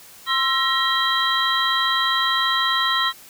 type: tone cluster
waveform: sine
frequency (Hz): 1056 / 1337 / 1891 / 3206 / 3931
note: C6 / E6 / A#6 / G7 / B7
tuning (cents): +16 / +24 / +24 / +38 / -9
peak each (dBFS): -24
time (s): 0.26-3.13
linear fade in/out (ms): 50
effects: white hiss -45 dBFS RMS until 3.29 s